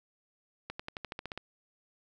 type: accelerating click train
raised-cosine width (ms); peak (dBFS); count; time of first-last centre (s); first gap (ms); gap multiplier
0.3; -22; 10; 0.7-1.376; 95; 0.94
effects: none